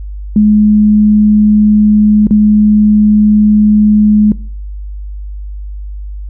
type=tone with dropouts; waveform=sine; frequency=210.9 Hz; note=G#3; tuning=27 cents sharp; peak=-3 dBFS; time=0.36-4.32 s; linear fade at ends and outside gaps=2 ms; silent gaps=2.27-2.308 s; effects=noise-tail reverb RT60 0.5 s tail -21 dB re dry + added 50 Hz sine -20 dBFS peak until 6.29 s